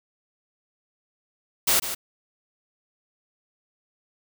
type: noise with echo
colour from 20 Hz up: white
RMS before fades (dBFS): -20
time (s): 1.67-1.8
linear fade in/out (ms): 10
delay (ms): 150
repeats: 1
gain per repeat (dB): -10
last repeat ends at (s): 1.95
effects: none